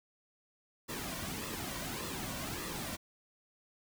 pink noise with flanger, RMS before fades -40 dBFS, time 0.88-2.97 s, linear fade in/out 20 ms, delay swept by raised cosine 1.3 to 2.4 ms, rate 1.7 Hz, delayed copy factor -0.65, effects none

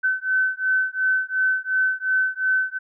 sine beating tone pair, 1522 / 1524.8 Hz, F#6 / G6, +48 / -48 cents, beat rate 2.8 Hz, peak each -22 dBFS, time 0.03-2.79 s, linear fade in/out 20 ms, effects none

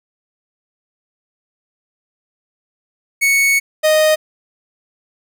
45% pulse tone pair in turn, 2217 / 620.5 Hz, C#7 / D#5, 0 / -5 cents, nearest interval octave + minor seventh, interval 2205 cents, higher first, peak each -11 / -10 dBFS, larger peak second, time 3.21-3.6 / 3.83-4.16 s, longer first, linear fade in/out 20 ms, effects none

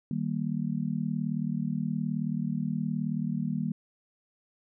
sine chord, Eb major, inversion none, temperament just, 155.56 / 194.45 / 233.3 Hz, Eb3 / G3 / Bb3, 0 / -14 / +2 cents, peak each -32 dBFS, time 0.11-3.72 s, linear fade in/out 2 ms, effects none

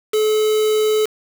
triangle tone with quantisation, 430.4 Hz, A4, 38 cents flat, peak -12 dBFS, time 0.13-1.06 s, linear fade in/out 10 ms, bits 4, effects none

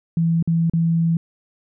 sine tone with dropouts, 165.9 Hz, E3, 11 cents sharp, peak -15 dBFS, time 0.17-1.17 s, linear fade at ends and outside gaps 2 ms, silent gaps 0.426-0.475 / 0.698-0.735 s, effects none

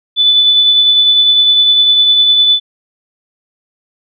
sine tone with tremolo, 3489 Hz, A7, 15 cents flat, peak -4 dBFS, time 0.16-2.6 s, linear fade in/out 50 ms, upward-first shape triangle, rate 9.9 Hz, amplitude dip 35%, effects none

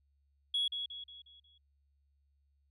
sine tone with echo, 3347 Hz, G#7, 13 cents sharp, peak -28 dBFS, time 0.54-0.68 s, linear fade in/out 5 ms, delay 180 ms, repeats 5, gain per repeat -7 dB, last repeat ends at 1.58 s, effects tanh soft clip ceiling -26 dBFS + added 70 Hz sine -70 dBFS peak until 2.7 s

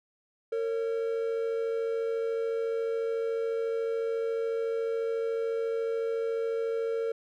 triangle tone pair together, 456.3 / 550.3 Hz, A#4 / C#5, -37 / -13 cents, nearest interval minor third, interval 324 cents, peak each -26 / -35 dBFS, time 0.52-7.12 s, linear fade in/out 5 ms, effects none

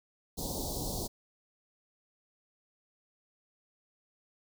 pink band-stop noise, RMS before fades -36 dBFS, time 0.37-1.08 s, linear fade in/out 20 ms, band 900 to 3900 Hz, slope 48 dB/octave, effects none

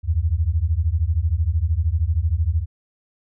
sine beating tone pair, 75.1 / 88.1 Hz, D2 / F2, +39 / +16 cents, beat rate 13 Hz, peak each -20 dBFS, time 0.03-2.66 s, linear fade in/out 50 ms, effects none

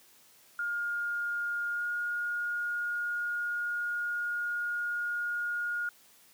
sine tone with pitch glide, 1417 to 1429.3 Hz, F6 to F6, +25 to +40 cents, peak -30 dBFS, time 0.59-5.89 s, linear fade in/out 2 ms, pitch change +15 cents, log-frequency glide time 1.72-1.85 s, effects white hiss -60 dBFS RMS until 6.33 s + high-pass 100 Hz 12 dB/octave

